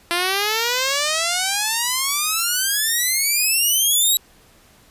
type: exponential sweep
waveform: 5% pulse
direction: up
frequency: 340 to 3890 Hz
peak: -7 dBFS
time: 0.11-4.17 s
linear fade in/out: 0 ms
effects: pink hiss -52 dBFS RMS until 4.9 s + resampled to 32000 Hz